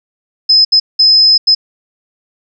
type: tone bursts at uneven times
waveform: sine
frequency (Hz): 5100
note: D#8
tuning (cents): +42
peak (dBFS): -4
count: 4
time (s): 0.49-0.65 / 0.72-0.8 / 0.99-1.38 / 1.47-1.55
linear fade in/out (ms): 10
effects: none